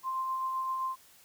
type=tone with tremolo; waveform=sine; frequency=1047 Hz; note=C6; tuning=1 cent sharp; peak=-29 dBFS; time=0.03-0.96 s; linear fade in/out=50 ms; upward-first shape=sine; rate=7.7 Hz; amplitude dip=25%; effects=white hiss -59 dBFS RMS until 1.24 s